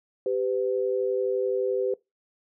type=tone pair together; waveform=sine; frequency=392 / 503.7 Hz; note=G4 / B4; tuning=0 / +34 cents; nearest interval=major third; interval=434 cents; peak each=-26 dBFS; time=0.26-1.94 s; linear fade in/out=2 ms; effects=noise-tail reverb RT60 0.2 s tail -22 dB re dry